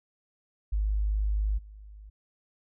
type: tone with level steps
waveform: sine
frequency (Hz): 51.7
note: G#1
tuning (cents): -7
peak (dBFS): -24 / -44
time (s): 0.72-2.1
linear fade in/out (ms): 10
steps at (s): 1.57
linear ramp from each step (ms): 20
effects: none